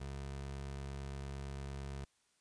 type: tone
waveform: 25% pulse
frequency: 68.8 Hz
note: C#2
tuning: 12 cents flat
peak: -38 dBFS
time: 0-2.05 s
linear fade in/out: 10 ms
effects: white hiss -75 dBFS RMS until 2.4 s + resampled to 22050 Hz